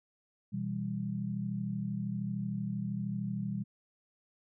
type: chord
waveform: sine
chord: E minor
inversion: second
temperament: just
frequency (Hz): 123.61 / 164.81 / 197.78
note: B2 / E3 / G3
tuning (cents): +2 / 0 / +16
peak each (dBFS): -38 / -39 / -35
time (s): 0.52-3.64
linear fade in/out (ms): 20
effects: none